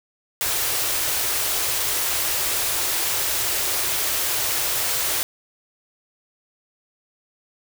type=band-stop noise; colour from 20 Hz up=white; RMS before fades=-23 dBFS; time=0.41-5.23 s; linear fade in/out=0 ms; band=140 to 300 Hz; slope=48 dB/octave; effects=none